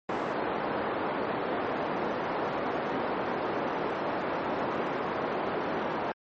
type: band-pass noise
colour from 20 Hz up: pink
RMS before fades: -31 dBFS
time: 0.09-6.12 s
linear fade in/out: 2 ms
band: 310 to 1200 Hz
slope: 12 dB/octave
effects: MP3 32 kbps